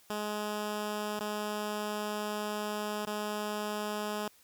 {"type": "tone with dropouts", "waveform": "10% pulse", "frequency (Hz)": 210, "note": "G#3", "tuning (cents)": 19, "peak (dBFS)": -25, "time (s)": [0.1, 4.28], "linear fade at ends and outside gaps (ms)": 2, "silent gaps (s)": [[1.192, 1.207], [3.053, 3.071]], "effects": ["white hiss -62 dBFS RMS until 4.43 s"]}